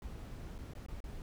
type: noise with dropouts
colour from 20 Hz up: brown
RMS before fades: -45 dBFS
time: 0.02-1.22 s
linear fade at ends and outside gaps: 1 ms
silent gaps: 0.581-0.587 / 0.735-0.751 / 0.863-0.884 / 1.004-1.04 s
effects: none